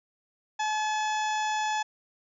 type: harmonic tone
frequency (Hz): 857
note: A5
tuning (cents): -46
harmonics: 1 / 2 / 3 / 4 / 5 / 6 / 7 / 8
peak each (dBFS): -27 / -34 / -39 / -39 / -50 / -45 / -44 / -43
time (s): 0.59-1.83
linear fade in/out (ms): 10
effects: none